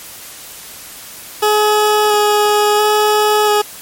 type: tone with vibrato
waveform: 20% pulse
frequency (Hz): 420.5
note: G#4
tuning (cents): +22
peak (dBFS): -5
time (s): 1.42-3.62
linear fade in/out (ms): 10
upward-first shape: square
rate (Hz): 0.73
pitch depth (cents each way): 10
effects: white hiss -33 dBFS RMS until 3.81 s + MP3 64 kbps